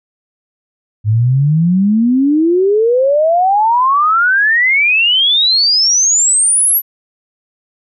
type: exponential sweep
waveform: sine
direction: up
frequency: 102.9 to 12000 Hz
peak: -8 dBFS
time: 1.04-6.82 s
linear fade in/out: 50 ms
effects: none